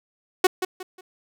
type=tone with echo; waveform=sawtooth; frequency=370 Hz; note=F#4; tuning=in tune; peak=-9 dBFS; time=0.44-0.47 s; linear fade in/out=5 ms; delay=180 ms; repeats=3; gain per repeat=-10 dB; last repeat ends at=1.01 s; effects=none